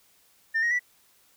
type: tone with pitch steps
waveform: sine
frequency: 1800 / 1878.6 / 1960.6 Hz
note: A6 / A#6 / B6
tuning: +39 / +13 / -13 cents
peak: -20 dBFS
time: 0.54-0.795 s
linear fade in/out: 20 ms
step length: 85 ms
effects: tanh soft clip ceiling -20 dBFS + white hiss -62 dBFS RMS until 1.36 s